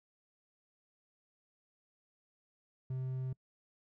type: tone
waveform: triangle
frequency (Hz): 129.8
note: C3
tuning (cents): -13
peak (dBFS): -33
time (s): 2.9-3.33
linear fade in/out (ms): 5
effects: noise-tail reverb RT60 0.1 s tail -26 dB re dry